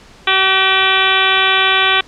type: harmonic tone with a mistuned harmonic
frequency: 381.7 Hz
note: G4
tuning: 46 cents flat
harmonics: 1 / 2 / 3 / 4 / 5 / 6 / 7 / 8 / 9 / 10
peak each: -23 / -21 / -18 / -18 / -20 / -17 / -22 / -19 / -18 / -23 dBFS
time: 0.27-2.01 s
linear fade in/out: 5 ms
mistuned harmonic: 6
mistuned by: +52 cents
effects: pink hiss -42 dBFS RMS until 2.07 s + low-pass 6000 Hz 12 dB/octave